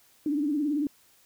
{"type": "tone with vibrato", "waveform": "sine", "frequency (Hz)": 293.7, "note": "D4", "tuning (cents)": 0, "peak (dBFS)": -24, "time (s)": [0.26, 0.87], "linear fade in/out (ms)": 2, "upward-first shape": "triangle", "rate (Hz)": 18, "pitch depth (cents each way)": 120, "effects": ["white hiss -61 dBFS RMS until 1.25 s"]}